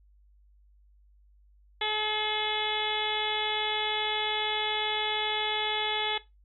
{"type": "harmonic tone", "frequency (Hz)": 427.2, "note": "G#4", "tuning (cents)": 49, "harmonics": [1, 2, 3, 4, 5, 6, 7, 8, 9], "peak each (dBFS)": [-36, -33, -42, -36, -34, -42, -38, -32, -40], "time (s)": [1.81, 6.18], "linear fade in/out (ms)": 5, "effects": ["noise-tail reverb RT60 0.2 s tail -17 dB re dry", "added 50 Hz sine -57 dBFS peak until 6.44 s"]}